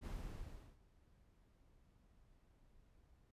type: noise with ADSR envelope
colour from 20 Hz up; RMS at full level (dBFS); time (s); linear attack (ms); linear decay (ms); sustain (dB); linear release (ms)
brown; -45; 0.01-3.31; 44; 710; -24; 6
effects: noise-tail reverb RT60 0.1 s tail -24 dB re dry + resampled to 32000 Hz